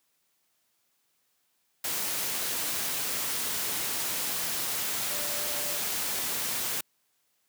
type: tone in noise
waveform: sine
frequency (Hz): 587.3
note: D5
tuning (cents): 0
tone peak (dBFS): -42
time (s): 5.11-5.78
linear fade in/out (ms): 5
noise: white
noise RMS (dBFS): -31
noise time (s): 1.84-6.81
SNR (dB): -14
effects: white hiss -73 dBFS RMS until 7.48 s + high-pass 100 Hz 12 dB/octave